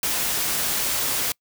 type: noise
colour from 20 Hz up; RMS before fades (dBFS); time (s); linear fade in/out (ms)
white; -24; 0.03-1.32; 2
effects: noise-tail reverb RT60 0.1 s tail -26 dB re dry